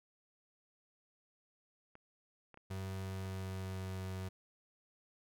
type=clicks; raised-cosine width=0.5 ms; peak=-40 dBFS; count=4; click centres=1.954 / 2.543 / 2.574 / 3.253 s
type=tone with pitch glide; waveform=35% pulse; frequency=95.4 to 93.98 Hz; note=G2 to F#2; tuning=-47 to +28 cents; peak=-38 dBFS; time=2.7-4.29 s; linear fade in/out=10 ms; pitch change=-25 cents; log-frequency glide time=3.01-4.04 s
effects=none